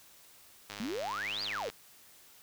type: click train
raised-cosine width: 0.2 ms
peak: -24 dBFS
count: 103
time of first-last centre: 0.7-1.7 s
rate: 102 Hz
type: exponential two-way sweep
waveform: sine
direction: up then down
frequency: 200.2 to 4978 to 405.6 Hz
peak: -34 dBFS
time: 0.8-1.69 s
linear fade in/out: 2 ms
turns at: 1.43 s
effects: white hiss -58 dBFS RMS until 2.42 s